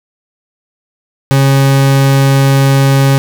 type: tone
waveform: 40% pulse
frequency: 136.7 Hz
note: C#3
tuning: 24 cents flat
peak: -5 dBFS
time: 1.31-3.18 s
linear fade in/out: 0 ms
effects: none